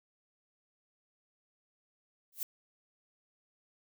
violet noise with exponential growth, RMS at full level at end -31 dBFS, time 2.32-2.43 s, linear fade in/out 2 ms, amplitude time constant 23 ms, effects none

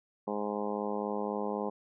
harmonic tone, 103.83 Hz, G#2, in tune, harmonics 2 / 3 / 4 / 5 / 6 / 7 / 8 / 9 / 10, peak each -37 / -42 / -37 / -38 / -43 / -44 / -40 / -44 / -44 dBFS, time 0.27-1.7 s, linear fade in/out 10 ms, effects none

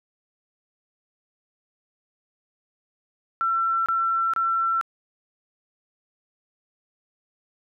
sine tone bursts, 1347 Hz, E6, 37 cents sharp, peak -20 dBFS, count 3, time 3.41-4.812 s, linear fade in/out 0 ms, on 450 ms, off 26 ms, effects none

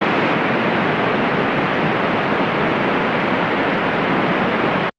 pink band-pass noise, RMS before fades -17 dBFS, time 0.01-4.9 s, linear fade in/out 10 ms, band 160 to 2600 Hz, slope 24 dB/octave, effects Opus 48 kbps

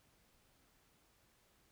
silence, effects pink hiss -72 dBFS RMS until 1.71 s

